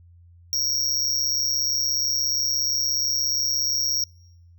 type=tone with amplitude modulation; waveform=square; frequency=5600 Hz; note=F8; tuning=4 cents sharp; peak=-18 dBFS; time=0.53-4.04 s; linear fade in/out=0 ms; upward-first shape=sine; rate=137 Hz; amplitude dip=90%; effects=noise-tail reverb RT60 0.8 s tail -25 dB re dry + added 86 Hz sine -48 dBFS peak until 4.58 s